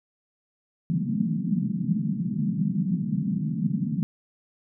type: band-pass noise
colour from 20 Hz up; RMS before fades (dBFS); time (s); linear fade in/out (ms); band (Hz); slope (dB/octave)
white; -26; 0.9-4.03; 0; 150 to 220; 48
effects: none